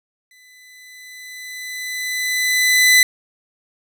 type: tone with exponential growth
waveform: sawtooth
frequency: 2004 Hz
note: B6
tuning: 25 cents sharp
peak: -5 dBFS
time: 0.31-3.03 s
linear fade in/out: 2 ms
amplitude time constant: 590 ms
effects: none